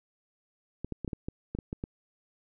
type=clicks; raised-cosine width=3 ms; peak=-21 dBFS; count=10; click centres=0.846 / 0.923 / 1.047 / 1.078 / 1.132 / 1.285 / 1.55 / 1.588 / 1.729 / 1.839 s; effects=none